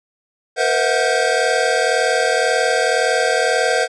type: tone cluster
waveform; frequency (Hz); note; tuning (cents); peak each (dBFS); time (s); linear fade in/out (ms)
square; 468.1 / 510 / 649 / 733 / 1569; A#4 / C5 / E5 / F#5 / G6; +7 / -44 / -27 / -16 / +1; -22; 0.56-3.88; 50
effects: resampled to 22050 Hz